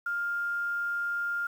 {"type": "tone with quantisation", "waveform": "sine", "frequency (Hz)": 1403, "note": "F6", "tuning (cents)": 8, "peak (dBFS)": -28, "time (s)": [0.06, 1.47], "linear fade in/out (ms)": 5, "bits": 9, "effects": []}